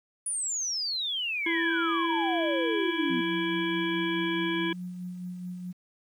sine exponential sweep, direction down, 9956 to 237.8 Hz, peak -28 dBFS, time 0.26-3.21 s, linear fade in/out 5 ms
harmonic tone, 332.1 Hz, E4, 13 cents sharp, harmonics 1 / 3 / 5 / 7 / 9 / 10, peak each -28 / -37 / -35 / -36 / -42 / -37 dBFS, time 1.46-4.73 s, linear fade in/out 5 ms
sine tone with tremolo, 180 Hz, F#3, 47 cents flat, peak -33 dBFS, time 3.09-5.73 s, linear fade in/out 20 ms, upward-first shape sine, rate 4.7 Hz, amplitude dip 35%
effects 10-bit

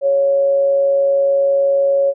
sine tone with amplitude modulation, 554.4 Hz, C#5, in tune, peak -10 dBFS, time 0.01-2.14 s, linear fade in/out 50 ms, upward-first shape sine, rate 150 Hz, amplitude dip 25%, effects none

